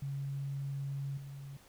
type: tone with level steps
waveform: sine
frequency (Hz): 138.59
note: C#3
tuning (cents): 0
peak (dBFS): -35 / -43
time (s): 0.02-1.57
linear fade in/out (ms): 5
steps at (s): 1.17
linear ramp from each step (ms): 5
effects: pink hiss -61 dBFS RMS until 1.68 s